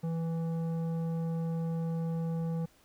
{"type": "tone with tanh clipping", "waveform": "triangle", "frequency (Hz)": 164.81, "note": "E3", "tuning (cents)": 0, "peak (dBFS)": -32, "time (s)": [0.03, 2.66], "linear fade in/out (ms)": 10, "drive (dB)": 15, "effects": ["pink hiss -64 dBFS RMS until 2.84 s"]}